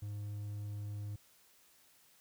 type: tone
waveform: triangle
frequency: 103.4 Hz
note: G#2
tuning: 7 cents flat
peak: -37 dBFS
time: 0.02-1.16 s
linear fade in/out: 5 ms
effects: white hiss -66 dBFS RMS until 2.2 s